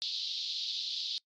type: band-pass noise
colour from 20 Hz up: pink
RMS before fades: -36 dBFS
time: 0.02-1.18 s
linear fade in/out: 0 ms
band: 3500 to 4700 Hz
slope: 48 dB/octave
effects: noise-tail reverb RT60 0.1 s tail -24 dB re dry + MP3 48 kbps